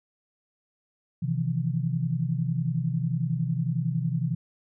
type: tone cluster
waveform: sine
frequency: 129 / 159.7 / 170.6 Hz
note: C3 / D#3 / F3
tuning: -24 / +45 / -40 cents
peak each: -28 / -28 / -30 dBFS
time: 1.22-4.35 s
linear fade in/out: 10 ms
effects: none